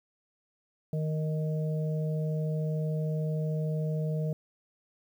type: harmonic tone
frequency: 155.56 Hz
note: D#3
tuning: in tune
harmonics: 1 / 3 / 4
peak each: -28 / -38 / -40 dBFS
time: 0.93-4.33 s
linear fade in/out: 2 ms
effects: 10-bit